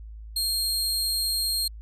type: tone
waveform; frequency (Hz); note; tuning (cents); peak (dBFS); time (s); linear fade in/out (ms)
sawtooth; 4225; C8; +16; -21; 0.36-1.68; 5
effects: added 54 Hz sine -38 dBFS peak until 1.81 s + resampled to 32000 Hz